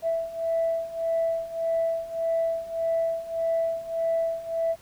sine beating tone pair, 659.3 / 661 Hz, E5 / E5, 0 / +5 cents, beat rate 1.7 Hz, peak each -28 / -25 dBFS, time 0.02-4.76 s, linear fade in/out 50 ms, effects tanh soft clip ceiling -17 dBFS + pink hiss -54 dBFS RMS until 4.81 s

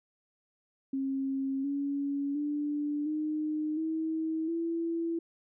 sine tone with pitch steps, 270 / 281.6 / 293.8 / 306.4 / 319.6 / 333.4 Hz, C#4 / C#4 / D4 / D#4 / D#4 / E4, -45 / +27 / +1 / -27 / +47 / +20 cents, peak -29 dBFS, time 0.93-5.19 s, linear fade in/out 5 ms, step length 710 ms, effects none

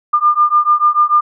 sine beating tone pair, 1200 / 1206.8 Hz, D6 / D6, +37 / +47 cents, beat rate 6.8 Hz, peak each -12 / -12 dBFS, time 0.13-1.21 s, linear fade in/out 10 ms, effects none

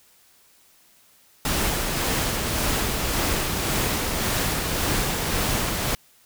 pink noise with tremolo, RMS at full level -23 dBFS, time 1.45-5.95 s, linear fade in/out 2 ms, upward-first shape sine, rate 1.8 Hz, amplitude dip 30%, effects white hiss -57 dBFS RMS until 6.25 s

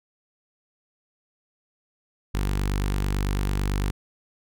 sawtooth tone with notch filter, 49 Hz, G1, in tune, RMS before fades -25 dBFS, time 2.34-3.91 s, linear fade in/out 10 ms, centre 600 Hz, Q 1.8, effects none

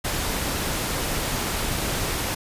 pink noise, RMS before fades -26 dBFS, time 0.04-2.35 s, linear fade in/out 10 ms, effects resampled to 32000 Hz

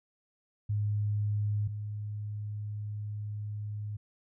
sine tone pair in turn, 104.2 / 104.72 Hz, G#2 / G#2, +6 / +15 cents, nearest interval unison, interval 9 cents, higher second, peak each -27 / -34 dBFS, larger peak first, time 0.69-1.68 / 1.68-3.97 s, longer second, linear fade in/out 10 ms, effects none

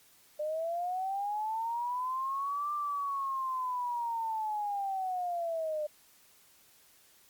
sine linear two-way sweep, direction up then down, 596 to 1187 to 596 Hz, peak -31 dBFS, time 0.39-5.87 s, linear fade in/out 10 ms, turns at 2.73 s, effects white hiss -62 dBFS RMS until 7.29 s + Opus 48 kbps

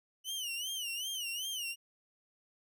sawtooth tone with vibrato, 2960 Hz, F#7, in tune, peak -33 dBFS, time 0.24-1.76 s, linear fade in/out 50 ms, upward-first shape sine, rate 2.6 Hz, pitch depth 140 cents each way, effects none

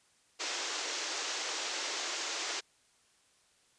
white band-pass noise, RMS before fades -37 dBFS, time 0.39-2.61 s, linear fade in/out 20 ms, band 310 to 7000 Hz, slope 48 dB/octave, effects white hiss -68 dBFS RMS until 3.78 s + resampled to 22050 Hz

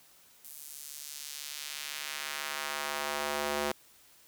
square tone with high-pass filter sweep, 73 Hz, D2, 10 cents flat, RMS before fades -37 dBFS, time 0.44-3.72 s, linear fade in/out 5 ms, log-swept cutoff 11000 to 410 Hz, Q 0.83, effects white hiss -60 dBFS RMS until 4.27 s

